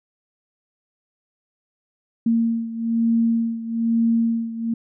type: beating tone pair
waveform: sine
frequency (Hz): 229.2 / 230.3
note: A#3 / A#3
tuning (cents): -29 / -21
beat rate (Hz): 1.1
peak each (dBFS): -19 / -23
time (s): 2.26-4.74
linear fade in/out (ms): 5
effects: none